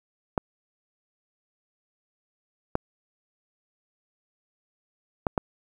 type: clicks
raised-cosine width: 1 ms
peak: -9 dBFS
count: 4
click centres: 0.378 / 2.754 / 5.268 / 5.378 s
effects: 8-bit